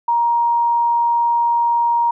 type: tone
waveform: sine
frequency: 941 Hz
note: A#5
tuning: 16 cents sharp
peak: -13 dBFS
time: 0.08-2.11 s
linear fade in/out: 5 ms
effects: none